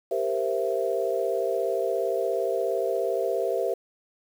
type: chord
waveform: sine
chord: C dominant seventh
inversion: second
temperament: equal with one note detuned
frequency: 392 / 466.2 / 523.3 / 665.8 Hz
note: G4 / Bb4 / C5 / E5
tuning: 0 / 0 / 0 / +17 cents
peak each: -29 dBFS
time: 0.11-3.74 s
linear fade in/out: 5 ms
effects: 8-bit